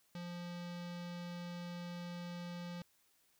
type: tone with low-pass filter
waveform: square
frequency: 174.61 Hz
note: F3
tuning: in tune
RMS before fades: -45 dBFS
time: 0.15-2.82 s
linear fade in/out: 2 ms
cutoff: 4600 Hz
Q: 1.7
effects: white hiss -73 dBFS RMS until 3.39 s